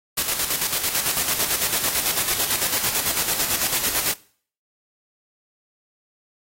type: noise with tremolo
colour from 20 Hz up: white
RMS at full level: -21 dBFS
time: 0.17-4.14 s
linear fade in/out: 10 ms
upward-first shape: square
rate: 9 Hz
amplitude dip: 50%
effects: noise-tail reverb RT60 0.5 s tail -21 dB re dry + AAC 48 kbps